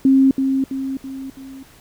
sine tone with echo, 267.8 Hz, C4, 40 cents sharp, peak -9 dBFS, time 0.05-0.31 s, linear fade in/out 2 ms, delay 330 ms, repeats 4, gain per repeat -6 dB, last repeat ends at 1.63 s, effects pink hiss -48 dBFS RMS until 1.8 s

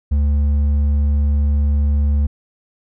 sine tone with hard clipping, 72.5 Hz, D2, 22 cents flat, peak -14 dBFS, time 0.11-2.27 s, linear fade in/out 10 ms, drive 4 dB, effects none

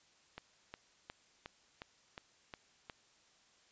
click train, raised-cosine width 0.3 ms, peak -29 dBFS, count 8, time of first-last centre 0.38-2.898 s, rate 2.78 Hz, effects white hiss -68 dBFS RMS until 3.71 s + resampled to 16000 Hz

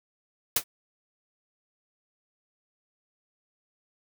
white noise with exponential decay, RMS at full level -17 dBFS, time 0.56-0.64 s, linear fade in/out 5 ms, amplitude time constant 17 ms, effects none

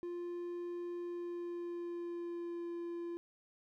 triangle tone with pitch glide, 349.1 to 342.9 Hz, F4 to F4, -1 to -32 cents, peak -37 dBFS, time 0.03-3.17 s, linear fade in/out 0 ms, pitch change -31 cents, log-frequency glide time 0.97-2.7 s, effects none

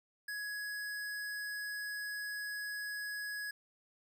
square tone, 1674 Hz, G#6, 13 cents sharp, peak -39 dBFS, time 0.28-3.51 s, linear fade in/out 5 ms, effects none

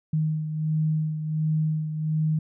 sine beating tone pair, 155.56 / 156.96 Hz, D#3 / D#3, 0 / +15 cents, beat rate 1.4 Hz, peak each -23 / -31 dBFS, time 0.13-2.39 s, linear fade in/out 5 ms, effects none

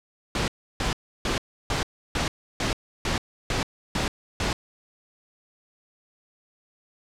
pink noise bursts, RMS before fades -25 dBFS, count 10, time 0.35-4.53 s, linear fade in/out 2 ms, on 130 ms, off 320 ms, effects low-pass 6000 Hz 12 dB/octave

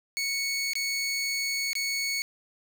20% pulse tone with dropouts, 2217 Hz, C#7, in tune, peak -22 dBFS, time 0.17-2.22 s, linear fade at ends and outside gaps 0 ms, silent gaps 0.734-0.754 / 1.732-1.753 s, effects none

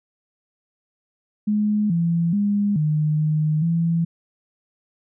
sine tone with pitch steps, 210 / 168.6 / 203.9 / 152.5 / 153.8 / 166.9 Hz, G#3 / E3 / G#3 / D#3 / D#3 / E3, +19 / +39 / -32 / -34 / -20 / +22 cents, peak -17 dBFS, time 1.47-4.05 s, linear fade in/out 10 ms, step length 430 ms, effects none

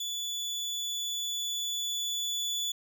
30% pulse tone with level ramp, 3453 Hz, A7, 33 cents flat, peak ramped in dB -30 to -27 dBFS, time 0-2.72 s, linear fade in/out 5 ms, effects none

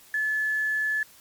sine tone with quantisation, 1726 Hz, A6, 34 cents flat, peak -23 dBFS, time 0.14-1.03 s, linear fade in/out 2 ms, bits 8, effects white hiss -53 dBFS RMS until 1.2 s + MP3 96 kbps

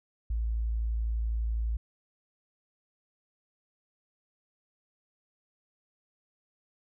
sine tone, 56 Hz, A1, 31 cents sharp, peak -27 dBFS, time 0.3-1.77 s, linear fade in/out 5 ms, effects none

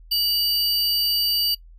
square tone pair together, 2924 / 4642 Hz, F#7 / D8, -21 / -21 cents, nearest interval minor sixth, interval 800 cents, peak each -28 / -20 dBFS, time 0.11-1.55 s, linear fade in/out 10 ms, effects noise-tail reverb RT60 0.1 s tail -21 dB re dry + added 41 Hz sine -43 dBFS peak until 1.78 s

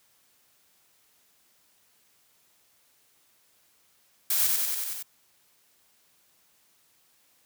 blue noise with echo, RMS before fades -25 dBFS, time 4.3-4.47 s, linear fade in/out 5 ms, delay 93 ms, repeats 6, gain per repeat -2 dB, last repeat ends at 5.028 s, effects white hiss -65 dBFS RMS until 7.45 s + high-pass 60 Hz 12 dB/octave

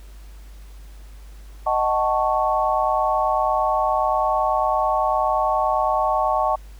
sine chord, D# half-diminished seventh, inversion none, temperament equal with one note detuned, 622.3 / 750.3 / 880 / 1108.7 Hz, D#5 / F#5 / A5 / C#6, 0 / +24 / 0 / 0 cents, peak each -23 dBFS, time 1.66-6.56 s, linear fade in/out 10 ms, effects added 50 Hz sine -38 dBFS peak until 6.79 s + pink hiss -53 dBFS RMS until 6.79 s

